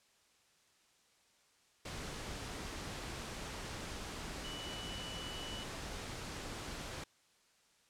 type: tone in noise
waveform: sine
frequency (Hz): 2960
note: F#7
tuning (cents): 0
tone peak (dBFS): -46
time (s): 4.44-5.64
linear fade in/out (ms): 5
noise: pink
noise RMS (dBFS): -44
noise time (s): 1.85-7.04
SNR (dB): -5
effects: white hiss -70 dBFS RMS until 7.89 s + low-pass 8000 Hz 12 dB/octave